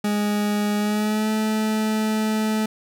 40% pulse tone with pitch glide, 207.7 to 216.9 Hz, G#3 to A3, 0 to -25 cents, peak -19 dBFS, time 0.04-2.66 s, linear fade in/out 5 ms, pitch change +75 cents, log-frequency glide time 0.78-1.3 s, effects none

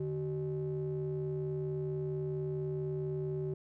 triangle ring-modulated tone, 115.9 Hz, A#2, 10 cents flat, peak -28 dBFS, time 0-3.54 s, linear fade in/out 5 ms, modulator 264 Hz, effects none

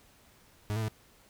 40% pulse tone with pitch steps, 104.7 / 111.3 / 108.5 Hz, G#2 / A2 / A2, +15 / +20 / -24 cents, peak -29 dBFS, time 0.7-0.883 s, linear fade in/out 0 ms, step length 61 ms, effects pink hiss -61 dBFS RMS until 1.29 s

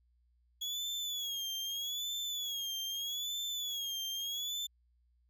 35% pulse tone with vibrato, 3350 Hz, G#7, 14 cents sharp, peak -34 dBFS, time 0.61-4.67 s, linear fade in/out 10 ms, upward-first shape sine, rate 0.8 Hz, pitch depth 97 cents each way, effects added 60 Hz sine -68 dBFS peak until 5.29 s

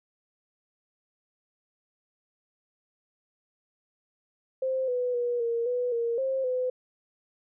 sine tone with pitch steps, 523 / 495.5 / 483 / 465.9 / 492.8 / 466.9 / 531 / 506 Hz, C5 / B4 / B4 / A#4 / B4 / A#4 / C5 / B4, -1 / +6 / -39 / -1 / -4 / +3 / +25 / +42 cents, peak -25 dBFS, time 4.62-6.7 s, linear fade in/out 5 ms, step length 260 ms, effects none

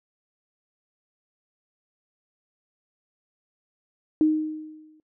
sine tone with exponential decay, 310.1 Hz, D#4, 6 cents flat, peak -14 dBFS, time 4.21-5 s, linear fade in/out 1 ms, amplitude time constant 170 ms, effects noise-tail reverb RT60 0.1 s tail -24 dB re dry

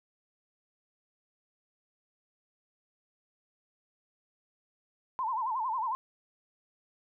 sine tone with vibrato, 959 Hz, A#5, 49 cents sharp, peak -29 dBFS, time 5.19-5.95 s, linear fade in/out 0 ms, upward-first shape sine, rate 11 Hz, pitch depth 180 cents each way, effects none

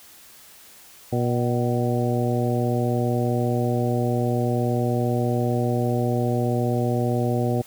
harmonic tone with a mistuned harmonic, 120.5 Hz, B2, 42 cents flat, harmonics 1 / 2 / 3 / 4 / 5 / 6, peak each -23 / -26 / -28 / -29 / -30 / -31 dBFS, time 1.12-7.62 s, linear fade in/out 10 ms, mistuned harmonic 6, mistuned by +71 cents, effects white hiss -48 dBFS RMS until 7.66 s

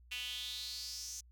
sawtooth tone with high-pass filter sweep, 246.9 Hz, B3, in tune, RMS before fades -43 dBFS, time 0.11-1.21 s, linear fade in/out 10 ms, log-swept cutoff 2700 to 6300 Hz, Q 5.7, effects added 60 Hz sine -58 dBFS peak until 1.31 s

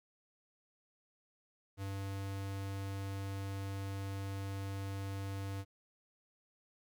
square tone, 98 Hz, G2, in tune, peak -39 dBFS, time 1.77-5.65 s, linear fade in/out 50 ms, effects 12-bit

